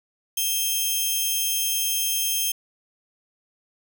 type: tone pair together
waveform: 10% pulse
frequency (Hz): 2597 / 3190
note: E7 / G7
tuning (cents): -26 / +30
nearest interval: major third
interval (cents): 356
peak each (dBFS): -24 / -14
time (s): 0.37-2.52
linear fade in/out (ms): 5
effects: none